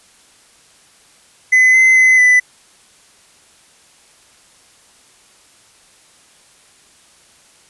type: tone with pitch steps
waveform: triangle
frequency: 2025 / 2052 / 2036 / 1996 Hz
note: B6 / C7 / C7 / B6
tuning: +43 / -34 / -48 / +18 cents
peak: -5 dBFS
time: 1.52-2.4 s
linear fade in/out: 10 ms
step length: 220 ms
effects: white hiss -49 dBFS RMS until 7.69 s + resampled to 24000 Hz